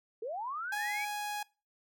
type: linear sweep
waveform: sine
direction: up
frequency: 415.3 to 2347 Hz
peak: -35 dBFS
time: 0.22-1.05 s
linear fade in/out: 5 ms
type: tone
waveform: sawtooth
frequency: 831 Hz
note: G#5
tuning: 1 cent sharp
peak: -31 dBFS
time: 0.72-1.43 s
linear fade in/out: 5 ms
effects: noise-tail reverb RT60 0.3 s tail -22 dB re dry